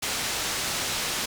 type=low-pass noise; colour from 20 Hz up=white; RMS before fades=-29 dBFS; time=0.02-1.26 s; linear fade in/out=10 ms; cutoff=6900 Hz; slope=12 dB/octave; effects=none